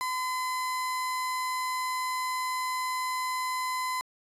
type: tone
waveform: 35% pulse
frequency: 1018 Hz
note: C6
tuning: 48 cents flat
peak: -27 dBFS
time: 0.01-4.01 s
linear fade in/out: 0 ms
effects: resampled to 32000 Hz